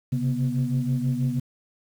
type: tone cluster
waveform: sine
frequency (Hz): 131 / 137.2 / 243.2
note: C3 / C#3 / B3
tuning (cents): +2 / -17 / -26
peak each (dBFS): -25 / -25 / -26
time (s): 0.12-1.4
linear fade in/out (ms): 10
effects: tanh soft clip ceiling -15 dBFS + 8-bit